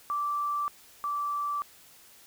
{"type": "tone pair in turn", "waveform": "sine", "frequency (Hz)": [1168, 1163.7], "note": ["D6", "D6"], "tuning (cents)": [-10, -16], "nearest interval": "unison", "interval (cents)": 6, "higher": "first", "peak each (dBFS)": [-27, -28], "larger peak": "first", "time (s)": [[0.1, 0.68], [1.04, 1.62]], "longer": "neither", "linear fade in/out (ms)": 0, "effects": ["white hiss -55 dBFS RMS until 2.26 s"]}